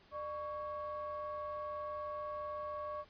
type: ring-modulated tone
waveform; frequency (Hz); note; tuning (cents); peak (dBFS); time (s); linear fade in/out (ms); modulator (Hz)
triangle; 259.5; C4; -14; -34; 0.11-3.05; 50; 859
effects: pink hiss -64 dBFS RMS until 3.09 s + resampled to 11025 Hz